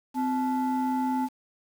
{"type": "tone pair together", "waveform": "sine", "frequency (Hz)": [257.9, 867.5], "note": ["C4", "A5"], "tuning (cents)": [-25, -25], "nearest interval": "octave + major sixth", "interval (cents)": 2100, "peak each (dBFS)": [-24, -26], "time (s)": [0.14, 1.29], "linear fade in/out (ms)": 50, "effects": ["tanh soft clip ceiling -21 dBFS", "8-bit"]}